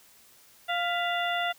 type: harmonic tone with a mistuned harmonic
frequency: 698.5 Hz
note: F5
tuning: in tune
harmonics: 1 / 2 / 3 / 4 / 5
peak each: -29 / -32 / -34 / -35 / -36 dBFS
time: 0.68-1.53 s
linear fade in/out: 20 ms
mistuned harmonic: 3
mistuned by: -87 cents
effects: white hiss -57 dBFS RMS until 1.58 s